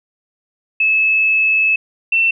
sine tone pair in turn, 2601 / 2688 Hz, E7 / E7, -24 / +33 cents, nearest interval minor second, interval 57 cents, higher second, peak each -11 dBFS, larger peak neither, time 0.8-1.76 / 2.12-2.31 s, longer first, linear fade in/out 5 ms, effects none

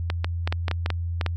clicks, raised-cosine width 0.3 ms, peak -10 dBFS, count 10, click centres 0.101 / 0.245 / 0.475 / 0.525 / 0.682 / 0.713 / 0.861 / 0.903 / 1.212 / 1.263 s, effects added 85 Hz sine -25 dBFS peak until 1.36 s

